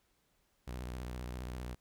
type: tone with vibrato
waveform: sawtooth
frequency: 61.74 Hz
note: B1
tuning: in tune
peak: -36 dBFS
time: 0.67-1.75 s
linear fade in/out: 10 ms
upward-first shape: square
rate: 15 Hz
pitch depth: 100 cents each way
effects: pink hiss -75 dBFS RMS until 1.8 s